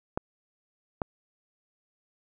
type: clicks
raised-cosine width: 1 ms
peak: -14 dBFS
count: 2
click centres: 0.175 / 1.018 s
effects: none